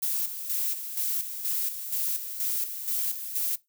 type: noise with tremolo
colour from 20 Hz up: violet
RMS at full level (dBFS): -28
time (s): 0.02-3.56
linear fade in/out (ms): 10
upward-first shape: square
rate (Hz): 2.1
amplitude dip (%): 60
effects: noise-tail reverb RT60 0.2 s tail -20 dB re dry